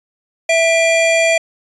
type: tone pair together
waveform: square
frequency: 659.3 / 2389 Hz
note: E5 / D7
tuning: 0 / +29 cents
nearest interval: octave + minor seventh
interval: 2229 cents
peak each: -13 / -16 dBFS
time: 0.49-1.38 s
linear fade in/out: 5 ms
effects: resampled to 22050 Hz